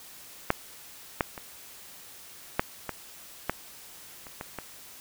clicks, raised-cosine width 0.5 ms, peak -6 / -8 / -23 / -7 / -16 / -10 / -27 / -20 / -19 dBFS, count 9, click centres 0.504 / 1.208 / 1.378 / 2.595 / 2.893 / 3.496 / 4.268 / 4.411 / 4.587 s, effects white hiss -48 dBFS RMS until 5 s

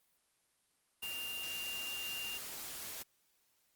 sine tone in noise, 2792 Hz, F7, 1 cent flat, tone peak -40 dBFS, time 1.02-2.38 s, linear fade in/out 10 ms, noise white, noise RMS -45 dBFS, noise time 1.02-3.03 s, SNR +2 dB, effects white hiss -75 dBFS RMS until 3.75 s + Opus 32 kbps

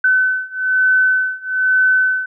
sine beating tone pair, 1515 / 1516.1 Hz, F#6 / F#6, +40 / +42 cents, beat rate 1.1 Hz, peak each -16 / -15 dBFS, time 0.04-2.26 s, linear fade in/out 5 ms, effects none

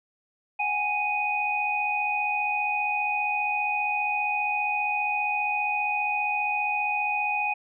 sine tone cluster, 753 / 828 / 2490 Hz, F#5 / G#5 / D#7, +30 / -5 / +1 cents, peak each -34 / -28 / -26 dBFS, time 0.59-7.54 s, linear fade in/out 10 ms, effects none

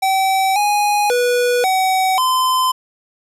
square tone with pitch steps, 768 / 828 / 489 / 756 / 1027 Hz, G5 / G#5 / B4 / F#5 / C6, -36 / -5 / -17 / +37 / -33 cents, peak -14 dBFS, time 0.02-2.72 s, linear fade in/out 10 ms, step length 540 ms, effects resampled to 32000 Hz + 9-bit

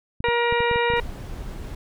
clicks, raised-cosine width 5 ms, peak -19 dBFS, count 8, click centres 0.205 / 0.286 / 0.525 / 0.605 / 0.713 / 0.759 / 0.902 / 0.937 s
harmonic tone, 474.2 Hz, A#4, 30 cents sharp, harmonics 1 / 2 / 3 / 4 / 5 / 6 / 8, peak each -22 / -24 / -31 / -27 / -29 / -33 / -36 dBFS, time 0.24-1 s, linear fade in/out 2 ms
brown noise, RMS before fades -33 dBFS, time 0.96-1.75 s, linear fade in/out 5 ms
effects none

